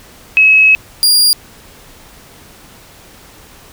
sine / sawtooth tone pair in turn, 2569 / 4813 Hz, E7 / D8, -45 / +42 cents, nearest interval major seventh, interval 1087 cents, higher second, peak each -4 dBFS, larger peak neither, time 0.37-0.75 / 1.03-1.33 s, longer first, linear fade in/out 0 ms, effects pink hiss -40 dBFS RMS until 3.72 s

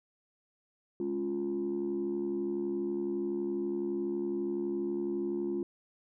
sine chord, Db major, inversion second, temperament equal, 207.7 / 277.2 / 349.2 Hz, Ab3 / Db4 / F4, 0 / 0 / 0 cents, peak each -37 / -37 / -31 dBFS, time 1-5.63 s, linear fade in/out 2 ms, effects tanh soft clip ceiling -25 dBFS

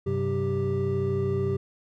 triangle tone cluster, 97.6 / 130.9 / 189.3 / 393.1 Hz, G2 / C3 / F#3 / G4, -7 / +1 / +40 / +5 cents, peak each -28 / -28 / -32 / -25 dBFS, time 0.06-1.57 s, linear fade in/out 10 ms, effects none

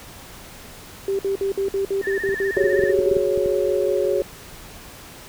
sine tone bursts, 392 Hz, G4, in tune, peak -19 dBFS, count 13, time 1.08-3.17 s, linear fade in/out 2 ms, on 110 ms, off 55 ms
sine tone with vibrato, 1793 Hz, A6, 32 cents sharp, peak -26 dBFS, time 2.01-2.94 s, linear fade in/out 50 ms, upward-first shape sine, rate 16 Hz, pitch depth 65 cents each way
clicks, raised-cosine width 3 ms, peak -19 dBFS, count 9, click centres 2.291 / 2.64 / 2.793 / 2.838 / 2.99 / 3.114 / 3.167 / 3.376 / 3.46 s
sine chord, F# suspended second, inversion none, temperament equal, 370 / 415.3 / 554.4 Hz, F#4 / G#4 / C#5, 0 / 0 / 0 cents, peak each -22 dBFS, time 2.57-4.22 s, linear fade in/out 0 ms
effects pink hiss -41 dBFS RMS until 5.28 s

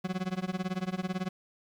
40% pulse tone with tremolo, 185 Hz, F#3, in tune, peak -27 dBFS, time 0.04-1.29 s, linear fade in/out 10 ms, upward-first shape sine, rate 18 Hz, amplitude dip 95%, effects low-pass 5000 Hz 12 dB/octave + 9-bit

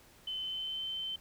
sine tone with pitch glide, 3053 to 3085 Hz, G7 to G7, -46 to -28 cents, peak -35 dBFS, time 0.27-1.16 s, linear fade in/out 5 ms, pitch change +18 cents, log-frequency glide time 0.41-0.85 s, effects pink hiss -60 dBFS RMS until 1.2 s

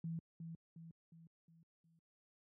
sine tone with echo, 164.81 Hz, E3, in tune, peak -39 dBFS, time 0.04-0.19 s, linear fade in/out 2 ms, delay 360 ms, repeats 5, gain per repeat -6 dB, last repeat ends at 1.99 s, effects high-pass 100 Hz 12 dB/octave

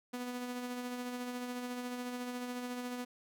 sawtooth tone with tremolo, 246.9 Hz, B3, in tune, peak -33 dBFS, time 0.13-3.05 s, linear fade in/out 10 ms, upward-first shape sine, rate 14 Hz, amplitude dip 35%, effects none

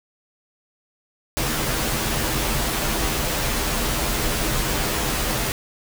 pink noise with comb filter, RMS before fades -23 dBFS, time 1.37-5.52 s, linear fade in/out 0 ms, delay 11 ms, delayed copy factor -0.65, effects none

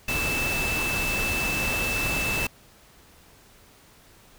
sine tone in noise, 2637 Hz, E7, in tune, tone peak -26 dBFS, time 0.08-2.47 s, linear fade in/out 5 ms, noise pink, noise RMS -29 dBFS, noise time 0.08-2.47 s, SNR 0 dB, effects pink hiss -54 dBFS RMS until 4.38 s

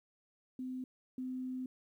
sine tone pair in turn, 256.2 / 256.2 Hz, C4 / C4, -36 / -36 cents, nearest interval unison, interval 0 cents, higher neither, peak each -38 / -37 dBFS, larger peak second, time 0.59-0.84 / 1.18-1.66 s, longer second, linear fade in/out 2 ms, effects 12-bit

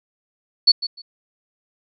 sine tone with echo, 4435 Hz, C#8, in tune, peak -8 dBFS, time 0.67-0.72 s, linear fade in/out 10 ms, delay 150 ms, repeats 2, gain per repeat -14 dB, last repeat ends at 1.02 s, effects none

